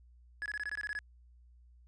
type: tone bursts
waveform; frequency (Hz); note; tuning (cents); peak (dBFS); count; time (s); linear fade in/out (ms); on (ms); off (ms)
triangle; 1692; G#6; +32; -33; 10; 0.42-0.989; 0; 38; 21
effects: added 60 Hz sine -57 dBFS peak until 1.87 s + resampled to 22050 Hz